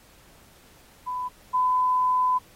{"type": "tone pair in turn", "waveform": "sine", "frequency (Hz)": [1000, 1007.5], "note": ["B5", "B5"], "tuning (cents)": [21, 34], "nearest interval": "unison", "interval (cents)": 13, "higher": "second", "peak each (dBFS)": [-27, -19], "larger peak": "second", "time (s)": [[1.06, 1.29], [1.53, 2.39]], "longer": "second", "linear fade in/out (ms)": 20, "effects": ["pink hiss -55 dBFS RMS until 2.55 s", "AAC 48 kbps"]}